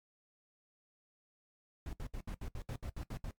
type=noise bursts; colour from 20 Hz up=brown; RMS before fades=-41 dBFS; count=11; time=1.86-3.31 s; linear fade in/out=2 ms; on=70 ms; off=68 ms; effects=noise-tail reverb RT60 0.1 s tail -17 dB re dry + MP3 96 kbps